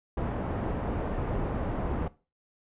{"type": "low-pass noise", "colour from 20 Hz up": "pink", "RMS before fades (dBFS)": -31, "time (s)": [0.17, 2.08], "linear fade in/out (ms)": 5, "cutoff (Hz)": 890, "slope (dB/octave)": 12, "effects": ["noise-tail reverb RT60 0.3 s tail -18 dB re dry", "resampled to 8000 Hz"]}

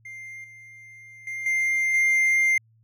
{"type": "tone with level steps", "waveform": "triangle", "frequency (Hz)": 2101, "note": "C7", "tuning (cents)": 7, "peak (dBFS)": [-35, -42, -28, -19, -16], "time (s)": [0.05, 2.58], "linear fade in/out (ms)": 5, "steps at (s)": [0.44, 1.27, 1.46, 1.94], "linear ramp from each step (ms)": 2, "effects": ["added 112 Hz sine -57 dBFS peak until 2.83 s"]}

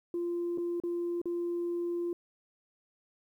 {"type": "tone with dropouts", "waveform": "sine", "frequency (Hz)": 346.1, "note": "F4", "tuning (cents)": -16, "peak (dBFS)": -29, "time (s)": [0.14, 2.13], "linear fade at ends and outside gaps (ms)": 2, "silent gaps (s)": [[0.576, 0.582], [0.801, 0.836], [1.216, 1.256]], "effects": ["tanh soft clip ceiling -27 dBFS", "11-bit"]}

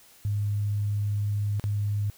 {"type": "tone with dropouts", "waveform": "sine", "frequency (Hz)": 103, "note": "G#2", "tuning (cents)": -14, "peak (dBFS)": -24, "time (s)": [0.25, 2.1], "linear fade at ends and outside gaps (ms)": 0, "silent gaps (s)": [1.597, 1.64], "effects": ["white hiss -55 dBFS RMS until 2.17 s"]}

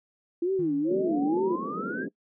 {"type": "tone with vibrato", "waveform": "sine", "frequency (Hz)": 330.6, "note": "E4", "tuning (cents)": 5, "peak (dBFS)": -23, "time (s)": [0.42, 1.56], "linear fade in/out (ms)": 5, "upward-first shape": "sine", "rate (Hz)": 2.2, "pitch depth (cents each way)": 270}
{"type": "tone with exponential decay", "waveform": "triangle", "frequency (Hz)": 158.5, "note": "D#3", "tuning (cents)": 32, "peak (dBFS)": -32, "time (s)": [0.59, 1.56], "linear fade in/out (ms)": 2, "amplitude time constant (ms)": 210}
{"type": "exponential sweep", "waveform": "sine", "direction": "up", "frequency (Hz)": [521, 1668], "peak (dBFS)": -33, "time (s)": [0.84, 2.07], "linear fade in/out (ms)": 50}
{"type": "band-pass noise", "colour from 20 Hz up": "pink", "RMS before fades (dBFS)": -34, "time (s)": [0.89, 2.09], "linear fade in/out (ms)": 10, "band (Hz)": [180, 480], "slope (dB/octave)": 48}
{"effects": ["noise-tail reverb RT60 0.1 s tail -21 dB re dry"]}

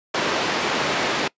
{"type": "band-pass noise", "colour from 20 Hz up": "pink", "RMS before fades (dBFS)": -23, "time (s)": [0.14, 1.28], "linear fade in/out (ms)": 5, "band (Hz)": [290, 4300], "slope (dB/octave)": 12, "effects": ["noise-tail reverb RT60 0.1 s tail -22 dB re dry", "resampled to 16000 Hz"]}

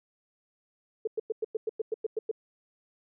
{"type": "tone bursts", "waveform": "sine", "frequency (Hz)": 440, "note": "A4", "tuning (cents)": 0, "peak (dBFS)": -26, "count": 11, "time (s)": [1.05, 2.314], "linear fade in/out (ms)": 5, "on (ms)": 24, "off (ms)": 100, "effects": []}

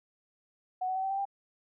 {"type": "tone with pitch steps", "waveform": "sine", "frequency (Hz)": [740, 750.3, 760.8, 771.4, 782.2, 793.1], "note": ["F#5", "F#5", "F#5", "G5", "G5", "G5"], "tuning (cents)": [0, 24, 48, -28, -4, 20], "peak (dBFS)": -29, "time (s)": [0.81, 1.254], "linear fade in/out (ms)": 10, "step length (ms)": 74, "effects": []}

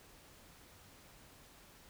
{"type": "silence", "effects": ["pink hiss -60 dBFS RMS until 1.89 s"]}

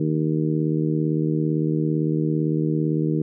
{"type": "harmonic tone", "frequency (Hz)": 77.78, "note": "D#2", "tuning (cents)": 0, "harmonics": [2, 3, 4, 5, 6], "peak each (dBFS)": [-22, -29, -24, -29, -32], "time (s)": [0, 3.22], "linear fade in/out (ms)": 5, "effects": []}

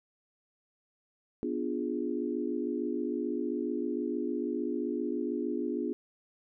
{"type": "chord", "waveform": "sine", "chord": "B diminished seventh", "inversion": "none", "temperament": "equal", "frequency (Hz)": [246.9, 293.7, 349.2, 415.3], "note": ["B3", "D4", "F4", "Ab4"], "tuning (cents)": [0, 0, 0, 0], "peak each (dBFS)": [-35, -35, -35, -37], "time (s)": [1.43, 5.93], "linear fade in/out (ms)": 0, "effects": []}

